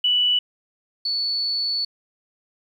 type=tone pair in turn; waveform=sine; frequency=2960 / 4445 Hz; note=F#7 / C#8; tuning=0 / +4 cents; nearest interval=perfect fifth; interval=704 cents; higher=second; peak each=-16 / -21 dBFS; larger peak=first; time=0.04-0.39 / 1.05-1.85 s; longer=second; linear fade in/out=5 ms; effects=9-bit